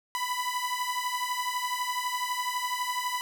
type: beating tone pair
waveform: sawtooth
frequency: 987.8 / 999.8 Hz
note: B5 / B5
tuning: 0 / +21 cents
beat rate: 12 Hz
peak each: -28 dBFS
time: 0.15-3.21 s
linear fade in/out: 0 ms
effects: none